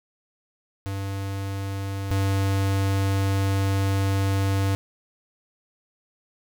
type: tone pair in turn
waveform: square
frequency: 98 / 97.63 Hz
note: G2 / G2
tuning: 0 / -7 cents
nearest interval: unison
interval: 7 cents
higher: first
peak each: -28 / -21 dBFS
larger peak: second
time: 0.86-2.11 / 2.11-4.75 s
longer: second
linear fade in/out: 0 ms
effects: none